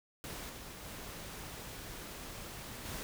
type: noise with level steps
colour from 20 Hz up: pink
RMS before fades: -44 / -48 / -46 / -42 dBFS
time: 0.24-3.03 s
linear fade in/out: 0 ms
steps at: 0.49 / 0.84 / 2.85 s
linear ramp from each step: 10 ms
effects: none